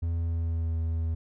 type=tone with pitch glide; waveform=triangle; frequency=83.8 to 81.65 Hz; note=E2 to E2; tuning=+29 to -16 cents; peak=-24 dBFS; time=0.02-1.15 s; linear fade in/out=10 ms; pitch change=-45 cents; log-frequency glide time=0.17-0.78 s; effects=none